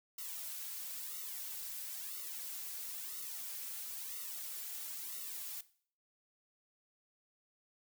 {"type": "noise with flanger", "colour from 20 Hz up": "blue", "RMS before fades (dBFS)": -44, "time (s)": [0.18, 5.61], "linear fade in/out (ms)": 5, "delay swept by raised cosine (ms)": [1.2, 3.3], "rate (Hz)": 1, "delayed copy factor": -0.9, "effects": ["noise-tail reverb RT60 0.5 s tail -17 dB re dry"]}